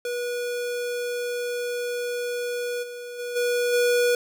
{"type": "tone with level steps", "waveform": "square", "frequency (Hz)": 485.4, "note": "B4", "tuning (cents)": -30, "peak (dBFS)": [-27, -35, -30, -22, -19], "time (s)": [0.05, 4.15], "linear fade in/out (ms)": 2, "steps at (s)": [2.82, 3.18, 3.35, 3.72], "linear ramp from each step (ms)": 20, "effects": []}